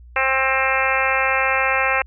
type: harmonic tone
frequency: 265.1 Hz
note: C4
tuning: 23 cents sharp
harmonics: 2 / 3 / 4 / 5 / 6 / 7 / 8 / 9 / 10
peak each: -25 / -25 / -25 / -25 / -25 / -25 / -25 / -25 / -25 dBFS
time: 0.16-2.02 s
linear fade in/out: 2 ms
effects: added 60 Hz sine -40 dBFS peak until 2.06 s